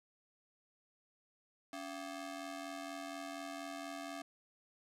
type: ring-modulated tone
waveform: sawtooth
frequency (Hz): 480.2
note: B4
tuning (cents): -49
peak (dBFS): -36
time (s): 1.73-4.22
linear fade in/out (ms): 2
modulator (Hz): 198
effects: low-pass 11000 Hz 12 dB/octave